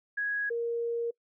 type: tone pair in turn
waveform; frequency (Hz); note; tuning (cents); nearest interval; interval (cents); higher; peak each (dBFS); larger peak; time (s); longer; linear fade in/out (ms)
sine; 1661.2 / 468; G#6 / A#4; 0 / +7; octave + minor seventh; 2193; first; -28; neither; 0.17-0.5 / 0.5-1.11; second; 10
effects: noise-tail reverb RT60 0.1 s tail -24 dB re dry